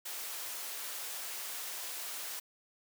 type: high-pass noise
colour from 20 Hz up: white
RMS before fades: -41 dBFS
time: 0.05-2.4 s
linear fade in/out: 10 ms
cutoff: 480 Hz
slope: 12 dB/octave
effects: none